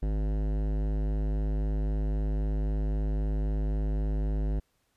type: tone with hard clipping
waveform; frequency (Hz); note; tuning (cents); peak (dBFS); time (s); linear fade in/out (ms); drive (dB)
sine; 51.9; G#1; 0; -28; 0.02-4.6; 10; 17
effects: pink hiss -73 dBFS RMS until 4.96 s + resampled to 32000 Hz